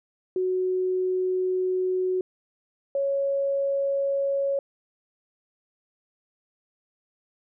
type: tone pair in turn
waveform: sine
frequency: 369.8 / 554.1 Hz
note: F#4 / C#5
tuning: -1 / -1 cents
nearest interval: perfect fifth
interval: 700 cents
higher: second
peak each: -22 dBFS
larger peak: neither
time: 0.36-2.21 / 2.95-4.59 s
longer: first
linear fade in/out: 2 ms
effects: none